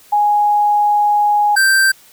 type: tone pair in turn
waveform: sine / square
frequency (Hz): 830 / 1566.8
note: G#5 / G6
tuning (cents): -1 / -1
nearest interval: major seventh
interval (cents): 1100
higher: second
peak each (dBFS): -10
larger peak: neither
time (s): 0.12-1.56 / 1.56-1.92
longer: first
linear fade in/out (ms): 10
effects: white hiss -46 dBFS RMS until 2.12 s